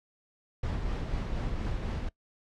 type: noise with tremolo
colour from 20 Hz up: brown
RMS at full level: -31 dBFS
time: 0.63-2.09 s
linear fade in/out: 5 ms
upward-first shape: sine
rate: 4.1 Hz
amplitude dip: 30%
effects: noise-tail reverb RT60 0.1 s tail -21 dB re dry + low-pass 5000 Hz 12 dB/octave